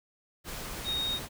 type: tone in noise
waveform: sine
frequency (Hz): 3729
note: A#7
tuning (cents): 0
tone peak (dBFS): -29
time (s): 0.84-1.2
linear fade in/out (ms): 50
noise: pink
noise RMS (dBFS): -39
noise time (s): 0.44-1.29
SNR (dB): +7
effects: none